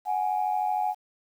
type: tone pair together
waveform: sine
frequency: 740 / 833.1 Hz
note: F#5 / G#5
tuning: 0 / +5 cents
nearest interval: major second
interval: 205 cents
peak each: -26 / -26 dBFS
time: 0.05-0.95 s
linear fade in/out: 50 ms
effects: tanh soft clip ceiling -17 dBFS + 9-bit